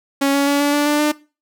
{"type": "tone with pitch steps", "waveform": "sawtooth", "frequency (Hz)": [277.2, 280.7, 284.3, 288, 291.7, 295.4, 299.2], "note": ["C#4", "C#4", "C#4", "D4", "D4", "D4", "D4"], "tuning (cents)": [0, 22, 44, -34, -12, 10, 32], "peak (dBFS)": -10, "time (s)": [0.21, 1.12], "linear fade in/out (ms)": 10, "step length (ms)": 130, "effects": ["noise-tail reverb RT60 0.3 s tail -19 dB re dry"]}